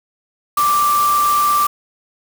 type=tone in noise; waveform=sine; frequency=1174.7 Hz; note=D6; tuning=in tune; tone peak=-12 dBFS; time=0.57-1.67 s; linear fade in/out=5 ms; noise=white; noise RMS=-25 dBFS; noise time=0.57-1.67 s; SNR=+10 dB; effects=none